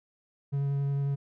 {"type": "tone with vibrato", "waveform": "triangle", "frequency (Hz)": 140, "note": "C#3", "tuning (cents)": 18, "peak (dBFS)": -24, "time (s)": [0.52, 1.16], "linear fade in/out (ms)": 20, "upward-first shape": "sine", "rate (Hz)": 11, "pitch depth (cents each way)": 10, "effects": []}